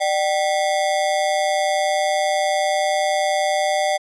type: ring-modulated tone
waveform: square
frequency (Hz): 685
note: F5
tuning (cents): -34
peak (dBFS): -15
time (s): 0-3.98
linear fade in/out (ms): 20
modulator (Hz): 85.2
effects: resampled to 22050 Hz